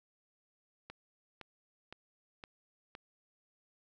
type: click train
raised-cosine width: 0.3 ms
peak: -30 dBFS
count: 5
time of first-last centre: 0.9-2.951 s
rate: 1.95 Hz
effects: none